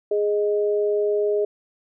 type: tone pair together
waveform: sine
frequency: 415.3 / 622.2 Hz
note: G#4 / D#5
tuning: 0 / 0 cents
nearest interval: perfect fifth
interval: 700 cents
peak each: -19 / -26 dBFS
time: 0.11-1.45 s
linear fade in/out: 5 ms
effects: none